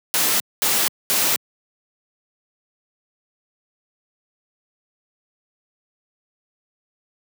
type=noise bursts; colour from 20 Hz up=white; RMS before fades=-19 dBFS; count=3; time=0.14-1.36 s; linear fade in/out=0 ms; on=260 ms; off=220 ms; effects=high-pass 150 Hz 12 dB/octave